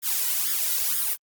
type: noise with flanger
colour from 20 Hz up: blue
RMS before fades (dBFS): -25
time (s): 0.02-1.17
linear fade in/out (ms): 50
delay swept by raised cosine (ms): 0.57 to 2.07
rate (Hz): 2.1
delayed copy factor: +1
effects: Opus 48 kbps